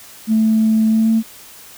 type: tone with pitch glide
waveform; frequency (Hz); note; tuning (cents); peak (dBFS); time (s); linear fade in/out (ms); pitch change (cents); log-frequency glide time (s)
sine; 220 to 223.8; A3 to A3; 0 to +30; -10; 0.27-1.23; 50; +30; 0.89-1.12
effects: tanh soft clip ceiling -6 dBFS + white hiss -40 dBFS RMS until 1.77 s